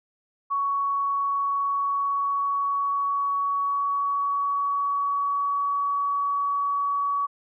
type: tone with pitch glide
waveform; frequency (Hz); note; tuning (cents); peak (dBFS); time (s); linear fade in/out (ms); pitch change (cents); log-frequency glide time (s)
sine; 1117 to 1131.9; C#6 to C#6; +13 to +36; -22; 0.5-7.27; 20; +23; 0.85-5.75
effects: none